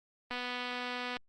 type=click train; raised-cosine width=0.3 ms; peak=-22 dBFS; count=213; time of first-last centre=0.31-1.168 s; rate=247 Hz; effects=Opus 24 kbps